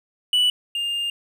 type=tone pair in turn; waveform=triangle; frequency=2960 / 2810 Hz; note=F#7 / F7; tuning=0 / +10 cents; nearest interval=minor second; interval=90 cents; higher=first; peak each=-14 / -21 dBFS; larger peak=first; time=0.33-0.5 / 0.75-1.1 s; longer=second; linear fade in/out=2 ms; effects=none